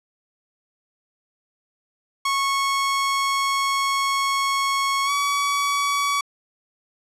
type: tone with pitch glide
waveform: sawtooth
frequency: 1100 to 1134.9 Hz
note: C#6 to C#6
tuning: -14 to +40 cents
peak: -16 dBFS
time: 2.25-6.21 s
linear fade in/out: 5 ms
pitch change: +54 cents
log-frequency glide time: 5.05-5.11 s
effects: low-pass 10000 Hz 12 dB/octave